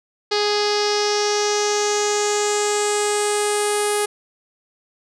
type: tone with low-pass filter sweep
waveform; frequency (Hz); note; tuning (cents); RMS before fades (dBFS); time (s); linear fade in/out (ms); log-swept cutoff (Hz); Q
sawtooth; 415.3; G#4; 0; -20; 0.31-4.06; 10; 4700 to 10000; 4.6
effects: none